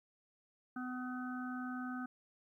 harmonic tone, 252 Hz, B3, 35 cents sharp, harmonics 1 / 3 / 5 / 6, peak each -40 / -50 / -48 / -48 dBFS, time 0.76-2.06 s, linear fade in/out 5 ms, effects 13-bit

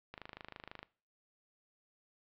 click train, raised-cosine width 0.3 ms, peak -29 dBFS, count 19, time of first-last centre 0.14-0.83 s, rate 26.1 Hz, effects noise-tail reverb RT60 0.4 s tail -21 dB re dry + low-pass 4000 Hz 12 dB/octave

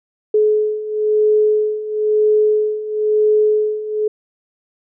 sine beating tone pair, 425.6 / 426.6 Hz, G#4 / G#4, +42 / +46 cents, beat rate 1 Hz, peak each -18 / -14 dBFS, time 0.34-4.08 s, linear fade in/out 5 ms, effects none

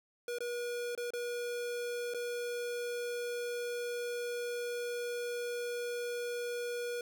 square tone with dropouts, 481.4 Hz, B4, 44 cents flat, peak -36 dBFS, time 0.28-7.01 s, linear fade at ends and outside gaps 2 ms, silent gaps 0.385-0.405 / 0.951-0.976 / 1.105-1.135 / 2.138-2.145 s, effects none

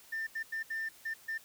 sine tone bursts at uneven times, 1793 Hz, A6, 32 cents sharp, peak -32 dBFS, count 6, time 0.12-0.27 / 0.35-0.43 / 0.52-0.63 / 0.7-0.89 / 1.05-1.14 / 1.28-1.38 s, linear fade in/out 10 ms, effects tanh soft clip ceiling -31 dBFS + white hiss -58 dBFS RMS until 1.44 s

